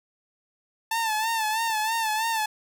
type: tone with vibrato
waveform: sawtooth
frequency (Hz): 886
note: A5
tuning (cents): +12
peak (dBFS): -20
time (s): 0.91-2.46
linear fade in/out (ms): 5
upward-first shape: sine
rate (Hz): 3.1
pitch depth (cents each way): 65
effects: none